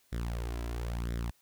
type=tone with flanger; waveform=sawtooth; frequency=58.3 Hz; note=A#1; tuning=1 cent sharp; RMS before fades=-35 dBFS; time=0.12-1.31 s; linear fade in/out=10 ms; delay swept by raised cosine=0.54 to 3.04 ms; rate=0.99 Hz; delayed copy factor=+0.7; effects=white hiss -68 dBFS RMS until 1.41 s